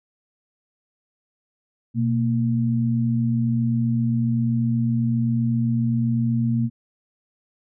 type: tone pair together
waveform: sine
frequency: 122.53 / 230.3 Hz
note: B2 / A#3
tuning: -13 / -21 cents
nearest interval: major seventh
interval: 1092 cents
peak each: -21 dBFS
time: 1.94-6.7 s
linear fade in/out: 50 ms
effects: none